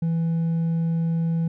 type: tone with hard clipping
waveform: sine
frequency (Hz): 165.4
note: E3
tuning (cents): +6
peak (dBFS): -21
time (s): 0.02-1.48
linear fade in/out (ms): 5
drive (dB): 2
effects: none